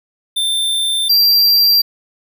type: tone pair in turn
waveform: square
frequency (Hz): 3571 / 4728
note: A7 / D8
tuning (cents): +25 / +11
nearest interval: perfect fourth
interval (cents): 486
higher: second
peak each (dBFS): -15 / -9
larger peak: second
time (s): 0.36-1.09 / 1.09-1.82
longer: neither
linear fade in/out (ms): 10
effects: none